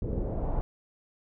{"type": "noise with low-pass filter sweep", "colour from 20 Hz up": "brown", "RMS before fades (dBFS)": -30, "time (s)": [0.02, 0.61], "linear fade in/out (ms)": 0, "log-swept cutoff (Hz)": [400, 890], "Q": 2.2, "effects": []}